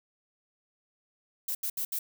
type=noise bursts at uneven times; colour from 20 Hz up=violet; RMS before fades=-32 dBFS; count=4; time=1.48-1.55 / 1.63-1.7 / 1.77-1.85 / 1.92-1.99 s; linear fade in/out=5 ms; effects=none